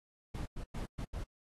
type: noise bursts at uneven times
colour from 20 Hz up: brown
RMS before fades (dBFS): -39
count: 5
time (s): 0.34-0.46 / 0.56-0.64 / 0.74-0.86 / 0.98-1.05 / 1.13-1.24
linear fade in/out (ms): 10
effects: AAC 32 kbps